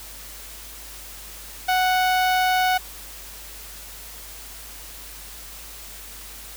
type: tone with notch filter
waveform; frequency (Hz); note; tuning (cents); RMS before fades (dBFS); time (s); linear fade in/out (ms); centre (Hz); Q
sawtooth; 740; F#5; 0; -20; 1.68-2.78; 10; 8000; 0.89
effects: added 50 Hz sine -44 dBFS peak until 6.56 s + white hiss -40 dBFS RMS until 6.56 s